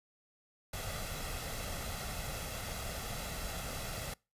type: noise with comb filter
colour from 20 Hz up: pink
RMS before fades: -40 dBFS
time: 0.73-4.14 s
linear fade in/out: 5 ms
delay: 1.5 ms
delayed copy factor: +0.55
effects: noise-tail reverb RT60 0.3 s tail -26 dB re dry + resampled to 32000 Hz